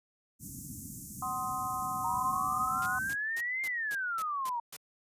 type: band-stop noise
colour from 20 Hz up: pink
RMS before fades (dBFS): -41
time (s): 0.39-3.16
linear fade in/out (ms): 50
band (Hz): 280 to 6300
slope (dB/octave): 48
type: chord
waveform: sine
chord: C diminished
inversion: second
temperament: just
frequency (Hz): 753.5 / 1046.5 / 1255.8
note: Gb5 / C6 / Eb6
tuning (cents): +31 / 0 / +16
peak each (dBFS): -38 / -35 / -37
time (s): 1.22-2.99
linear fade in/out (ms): 5
type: exponential two-way sweep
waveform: sine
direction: up then down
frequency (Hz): 924 to 2123 to 924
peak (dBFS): -31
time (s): 2.04-4.6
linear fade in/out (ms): 5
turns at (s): 3.63
type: noise bursts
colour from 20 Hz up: white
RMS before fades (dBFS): -43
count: 8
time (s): 2.82-4.766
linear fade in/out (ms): 2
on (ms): 42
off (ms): 230
effects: high-pass 100 Hz 12 dB/octave + resampled to 32000 Hz